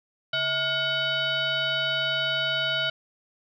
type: tone with frequency modulation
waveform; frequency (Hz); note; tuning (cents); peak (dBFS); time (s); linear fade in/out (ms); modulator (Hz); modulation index
sine; 2217; C#7; 0; -23; 0.33-2.9; 5; 786; 2
effects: none